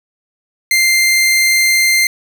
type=tone; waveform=sawtooth; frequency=2093 Hz; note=C7; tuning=in tune; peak=-6 dBFS; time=0.71-2.07 s; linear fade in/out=2 ms; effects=none